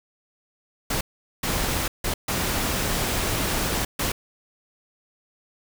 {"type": "noise bursts at uneven times", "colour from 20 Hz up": "pink", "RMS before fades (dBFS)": -25, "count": 5, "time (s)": [[0.9, 1.01], [1.43, 1.88], [2.04, 2.14], [2.28, 3.85], [3.99, 4.12]], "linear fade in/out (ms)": 5, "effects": []}